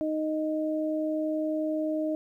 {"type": "tone pair together", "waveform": "sine", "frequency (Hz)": [310.5, 621], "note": ["D#4", "D#5"], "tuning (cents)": [-3, -3], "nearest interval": "octave", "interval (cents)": 1200, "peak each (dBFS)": [-28, -30], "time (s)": [0.01, 2.15], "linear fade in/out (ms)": 0, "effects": ["11-bit"]}